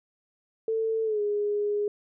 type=tone with pitch glide; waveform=sine; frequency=445.8 to 413.6 Hz; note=A4 to G#4; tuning=+23 to -7 cents; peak=-24 dBFS; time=0.68-1.88 s; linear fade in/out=2 ms; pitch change=-130 cents; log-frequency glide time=1.04-1.21 s; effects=none

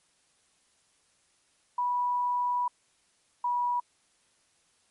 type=tone pair in turn; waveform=sine; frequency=980 / 972.7 Hz; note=B5 / B5; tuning=-14 / -27 cents; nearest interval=unison; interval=13 cents; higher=first; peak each=-25 dBFS; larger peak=neither; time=1.78-2.68 / 3.44-3.8 s; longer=first; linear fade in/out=5 ms; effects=white hiss -68 dBFS RMS until 4.9 s + MP3 48 kbps

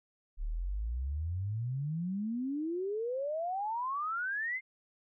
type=exponential sweep; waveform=sine; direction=up; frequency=34.65 to 2130 Hz; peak=-32 dBFS; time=0.37-4.61 s; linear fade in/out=50 ms; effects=none

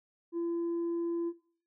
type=tone with tanh clipping; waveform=sine; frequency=339.3 Hz; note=F4; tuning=50 cents flat; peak=-31 dBFS; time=0.32-1.33 s; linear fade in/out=50 ms; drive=1 dB; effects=noise-tail reverb RT60 0.5 s tail -17 dB re dry

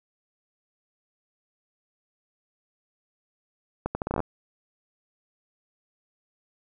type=accelerating click train; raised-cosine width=1 ms; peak=-13 dBFS; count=10; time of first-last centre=3.86-4.203 s; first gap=90 ms; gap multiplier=0.76; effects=none

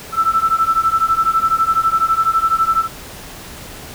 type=beating tone pair; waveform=sine; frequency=1318.5 / 1330.5 Hz; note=E6 / E6; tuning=0 / +16 cents; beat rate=12 Hz; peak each=-16 / -15 dBFS; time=0.12-2.88 s; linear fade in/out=50 ms; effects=pink hiss -34 dBFS RMS until 3.94 s

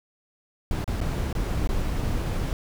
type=noise with dropouts; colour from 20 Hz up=brown; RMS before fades=-26 dBFS; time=0.71-2.53 s; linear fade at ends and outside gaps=1 ms; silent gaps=0.843-0.877 / 1.005-1.013 / 1.328-1.351 / 1.674-1.69 s; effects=none

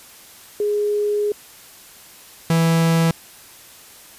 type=tone pair in turn; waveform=sine / 45% pulse; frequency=415.3 / 164.81 Hz; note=G#4 / E3; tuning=0 / 0 cents; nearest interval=octave + major third; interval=1600 cents; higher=first; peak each=-17 / -14 dBFS; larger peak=second; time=0.6-1.32 / 2.5-3.11 s; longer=first; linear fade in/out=2 ms; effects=white hiss -44 dBFS RMS until 4.18 s + resampled to 32000 Hz

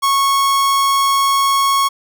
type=tone; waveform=45% pulse; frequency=1101 Hz; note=C#6; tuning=12 cents flat; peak=-12 dBFS; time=0.02-1.89 s; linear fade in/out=20 ms; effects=none

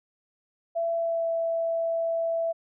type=tone with pitch glide; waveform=sine; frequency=670 to 663.1 Hz; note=E5 to E5; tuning=+28 to +10 cents; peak=-24 dBFS; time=0.75-2.53 s; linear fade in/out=20 ms; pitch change=-18 cents; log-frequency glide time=0.94-1.28 s; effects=none

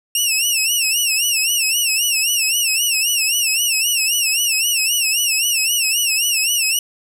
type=tone with vibrato; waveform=15% pulse; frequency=2743 Hz; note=F7; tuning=32 cents flat; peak=-8 dBFS; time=0.15-6.79 s; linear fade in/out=2 ms; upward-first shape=sine; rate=3.8 Hz; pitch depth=130 cents each way; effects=none

